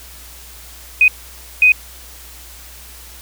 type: tone bursts at uneven times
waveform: sine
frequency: 2500 Hz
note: D#7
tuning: 8 cents sharp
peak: -6 dBFS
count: 2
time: 1.01-1.08 / 1.62-1.72 s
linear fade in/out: 2 ms
effects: added 60 Hz sine -40 dBFS peak until 3.21 s + white hiss -39 dBFS RMS until 3.21 s